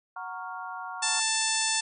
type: chord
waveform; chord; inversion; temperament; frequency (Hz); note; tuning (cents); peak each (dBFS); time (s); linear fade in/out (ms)
sine; Gb major seventh; none; equal; 740 / 932.3 / 1108.7 / 1396.9; Gb5 / Bb5 / Db6 / F6; 0 / 0 / 0 / 0; -40; 0.16-1.2; 5
type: harmonic tone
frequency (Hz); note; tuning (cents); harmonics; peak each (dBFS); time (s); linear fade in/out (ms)
885; A5; +10; 1 / 2 / 3 / 4 / 5 / 6 / 7 / 8 / 9 / 10; -34 / -34 / -34 / -34 / -34 / -34 / -34 / -34 / -34 / -34; 1.02-1.81; 10
effects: none